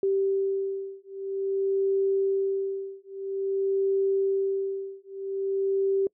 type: beating tone pair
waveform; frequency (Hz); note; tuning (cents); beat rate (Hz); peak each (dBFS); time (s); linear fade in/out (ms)
sine; 389.7 / 390.2; G4 / G4; -10 / -8; 0.5; -27; 0.03-6.07; 2
effects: noise-tail reverb RT60 0.1 s tail -25 dB re dry

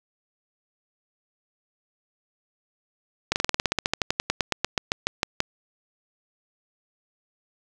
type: slowing click train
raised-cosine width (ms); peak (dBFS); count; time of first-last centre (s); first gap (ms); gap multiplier
0.2; -4; 24; 3.32-5.404; 39; 1.07
effects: none

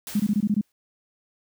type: noise with exponential decay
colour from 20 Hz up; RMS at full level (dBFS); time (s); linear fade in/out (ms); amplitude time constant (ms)
white; -34; 0.07-0.72; 1; 140
type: tone bursts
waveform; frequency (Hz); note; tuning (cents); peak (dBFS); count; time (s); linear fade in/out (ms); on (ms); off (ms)
sine; 207.7; G#3; 0; -18; 7; 0.15-0.612; 5; 48; 21
effects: none

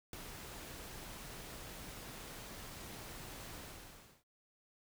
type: noise with ADSR envelope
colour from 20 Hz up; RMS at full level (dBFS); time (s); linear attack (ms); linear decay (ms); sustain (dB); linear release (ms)
pink; -41; 0.13-4.24; 3; 4; -8; 670
effects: none

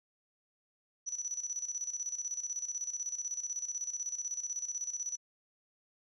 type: tone with tremolo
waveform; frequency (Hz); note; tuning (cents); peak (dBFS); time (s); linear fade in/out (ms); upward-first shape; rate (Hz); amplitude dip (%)
sine; 5920; F#8; 0; -33; 1.06-5.17; 20; square; 16; 70
effects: none

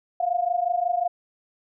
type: tone pair together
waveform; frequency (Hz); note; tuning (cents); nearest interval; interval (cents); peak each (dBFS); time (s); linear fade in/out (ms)
sine; 693 / 718.5; F5 / F5; -14 / +49; minor second; 63; -24; 0.2-1.08; 5
effects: none

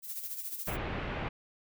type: noise with tremolo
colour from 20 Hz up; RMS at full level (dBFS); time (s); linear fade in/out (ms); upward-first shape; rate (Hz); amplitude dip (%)
violet; -37; 0.02-0.77; 50; sine; 14; 60
type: low-pass noise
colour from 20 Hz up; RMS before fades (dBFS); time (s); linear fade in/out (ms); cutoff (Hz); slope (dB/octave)
pink; -36; 0.67-1.29; 10; 2800; 24
effects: none

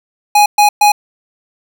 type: tone bursts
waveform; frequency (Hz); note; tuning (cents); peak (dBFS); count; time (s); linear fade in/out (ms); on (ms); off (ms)
square; 830.6; G#5; 0; -6; 3; 0.35-0.92; 5; 110; 120
effects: none

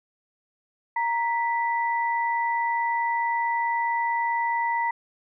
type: tone pair together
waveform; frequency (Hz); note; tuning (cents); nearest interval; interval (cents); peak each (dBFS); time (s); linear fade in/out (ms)
sine; 932.3 / 1975.5; A#5 / B6; 0 / 0; octave + minor second; 1300; -23 / -29; 0.96-4.91; 5
effects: none

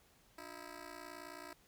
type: ring-modulated tone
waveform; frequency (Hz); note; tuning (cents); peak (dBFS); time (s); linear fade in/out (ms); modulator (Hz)
10% pulse; 325; E4; -24; -37; 0.38-1.53; 2; 29.5
effects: pink hiss -68 dBFS RMS until 1.67 s

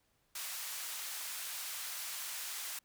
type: band-pass noise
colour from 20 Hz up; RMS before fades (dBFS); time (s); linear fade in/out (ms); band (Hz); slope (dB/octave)
white; -42; 0.35-2.79; 5; 980 to 16000; 12
effects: pink hiss -75 dBFS RMS until 2.84 s

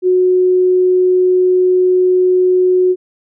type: tone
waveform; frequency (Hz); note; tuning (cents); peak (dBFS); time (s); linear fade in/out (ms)
sine; 366.4; F#4; -17; -8; 0.02-2.96; 50
effects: none

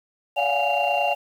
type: tone cluster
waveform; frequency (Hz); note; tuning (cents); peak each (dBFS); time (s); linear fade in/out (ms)
sine; 573 / 696 / 725 / 827 / 2773; D5 / F5 / F#5 / G#5 / F7; -43 / -6 / -35 / -8 / -13; -25; 0.36-1.15; 20
effects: tanh soft clip ceiling -12 dBFS + 8-bit

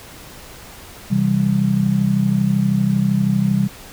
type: chord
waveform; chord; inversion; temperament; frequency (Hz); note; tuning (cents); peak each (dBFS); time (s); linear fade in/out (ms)
sine; C major; none; just; 130.81 / 163.52 / 196.22; C3 / E3 / G3; 0 / -14 / +2; -20 / -21 / -16; 1.1-3.68; 20
effects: pink hiss -39 dBFS RMS until 3.92 s

